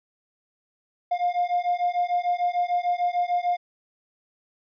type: beating tone pair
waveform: triangle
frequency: 705 / 711.7 Hz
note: F5 / F5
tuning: +16 / +33 cents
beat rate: 6.7 Hz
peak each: -22 / -22 dBFS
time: 1.11-3.57 s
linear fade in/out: 10 ms
effects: tanh soft clip ceiling -15 dBFS + resampled to 11025 Hz